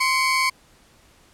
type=tone pair together; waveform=30% pulse; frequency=1046.5 / 2250 Hz; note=C6 / C#7; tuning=0 / +25 cents; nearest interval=octave + minor second; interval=1325 cents; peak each=-18 / -19 dBFS; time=0-0.5 s; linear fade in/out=10 ms; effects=pink hiss -55 dBFS RMS until 1.33 s + low-pass 11000 Hz 12 dB/octave